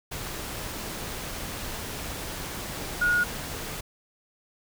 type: tone in noise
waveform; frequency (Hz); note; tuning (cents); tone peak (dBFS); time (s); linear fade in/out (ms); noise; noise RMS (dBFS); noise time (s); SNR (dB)
sine; 1442; F#6; -45; -20; 3.01-3.24; 10; pink; -35; 0.11-3.81; +12
effects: none